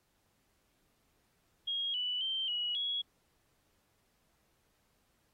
sine tone with pitch steps, 3271 / 2967 / 3130 / 2916 / 3339 Hz, G#7 / F#7 / G7 / F#7 / G#7, -27 / +4 / -3 / -26 / +9 cents, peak -32 dBFS, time 1.67-3.02 s, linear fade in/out 10 ms, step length 270 ms, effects pink hiss -75 dBFS RMS until 5.33 s + AAC 48 kbps

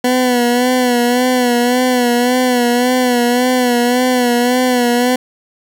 20% pulse tone with vibrato, 246.9 Hz, B3, in tune, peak -6 dBFS, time 0.04-5.16 s, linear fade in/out 5 ms, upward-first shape sine, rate 1.8 Hz, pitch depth 50 cents each way, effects none

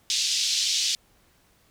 white band-pass noise, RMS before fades -25 dBFS, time 0.1-0.95 s, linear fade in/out 0 ms, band 3200 to 5900 Hz, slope 24 dB/octave, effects pink hiss -62 dBFS RMS until 1.7 s

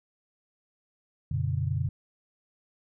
sine tone cluster, 91.7 / 121.5 / 143.4 Hz, F#2 / B2 / D3, -15 / -28 / -41 cents, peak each -30 dBFS, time 1.31-1.89 s, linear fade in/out 5 ms, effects none

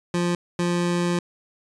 25% pulse tone pair in turn, 174.61 / 174.61 Hz, F3 / F3, 0 / 0 cents, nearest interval unison, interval 0 cents, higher neither, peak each -17 dBFS, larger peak neither, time 0.14-0.35 / 0.59-1.19 s, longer second, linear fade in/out 2 ms, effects resampled to 22050 Hz

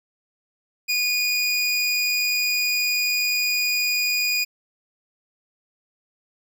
25% pulse tone, 2457 Hz, D#7, 22 cents flat, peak -16 dBFS, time 0.88-4.45 s, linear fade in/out 20 ms, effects none

